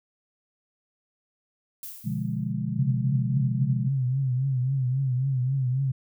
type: noise with exponential decay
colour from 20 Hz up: violet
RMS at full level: -36 dBFS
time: 1.83-2.52 s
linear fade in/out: 1 ms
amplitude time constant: 150 ms
type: chord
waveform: sine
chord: B diminished seventh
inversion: none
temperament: equal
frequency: 123.47 / 146.83 / 174.61 / 207.7 Hz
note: B2 / D3 / F3 / Ab3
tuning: 0 / 0 / 0 / 0 cents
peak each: -31 / -32 / -32 / -31 dBFS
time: 2.04-3.89 s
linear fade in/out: 20 ms
type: tone with vibrato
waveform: sine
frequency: 130.81 Hz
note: C3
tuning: in tune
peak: -22 dBFS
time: 2.78-5.92 s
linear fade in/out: 10 ms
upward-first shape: triangle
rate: 3.7 Hz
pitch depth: 110 cents each way
effects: none